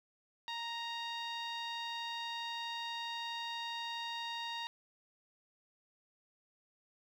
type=tone with low-pass filter; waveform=sawtooth; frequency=932.3 Hz; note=A#5; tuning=in tune; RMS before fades=-41 dBFS; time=0.48-4.67 s; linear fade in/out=0 ms; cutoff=3900 Hz; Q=3.6; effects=11-bit